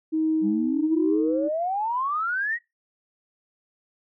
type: tone with tremolo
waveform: sine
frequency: 315.9 Hz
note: D#4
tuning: 26 cents sharp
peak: -19 dBFS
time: 0.12-1.49 s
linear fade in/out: 20 ms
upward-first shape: sine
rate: 1.3 Hz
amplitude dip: 45%
type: exponential sweep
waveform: sine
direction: up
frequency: 189.7 to 1938 Hz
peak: -23 dBFS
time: 0.41-2.59 s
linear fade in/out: 50 ms
effects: noise-tail reverb RT60 0.2 s tail -22 dB re dry + tanh soft clip ceiling -11 dBFS